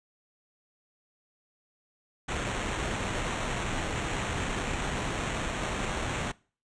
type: noise with sample-and-hold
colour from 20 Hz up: pink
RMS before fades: -32 dBFS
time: 2.28-6.32 s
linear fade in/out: 10 ms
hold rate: 4900 Hz
effects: noise-tail reverb RT60 0.4 s tail -23 dB re dry + resampled to 22050 Hz